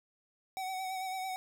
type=tone with vibrato; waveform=square; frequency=754 Hz; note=F#5; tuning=32 cents sharp; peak=-36 dBFS; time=0.57-1.36 s; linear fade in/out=0 ms; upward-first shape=sine; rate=9 Hz; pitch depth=30 cents each way; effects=none